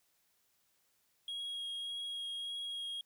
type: tone with vibrato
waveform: triangle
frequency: 3287 Hz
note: G#7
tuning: 19 cents flat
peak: -37 dBFS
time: 1.28-3.01 s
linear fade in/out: 2 ms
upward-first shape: sine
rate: 1.7 Hz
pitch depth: 10 cents each way
effects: white hiss -75 dBFS RMS until 3.05 s